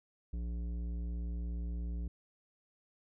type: tone with tanh clipping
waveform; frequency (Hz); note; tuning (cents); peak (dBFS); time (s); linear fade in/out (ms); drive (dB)
triangle; 58.5; A#1; +7; -37; 0.33-2.08; 5; 16
effects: none